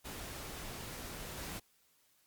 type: noise with level steps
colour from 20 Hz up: pink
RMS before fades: -45 / -43 dBFS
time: 0.04-1.6 s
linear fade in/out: 20 ms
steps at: 1.37 s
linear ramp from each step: 2 ms
effects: white hiss -71 dBFS RMS until 2.26 s + Opus 48 kbps